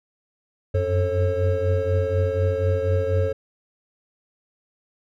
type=tone cluster; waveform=triangle; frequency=90.2 / 94.3 / 440.6 / 540 Hz; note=F#2 / F#2 / A4 / C#5; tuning=-44 / +33 / +2 / -45 cents; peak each=-21 / -23 / -24 / -23 dBFS; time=0.74-3.33 s; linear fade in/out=10 ms; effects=none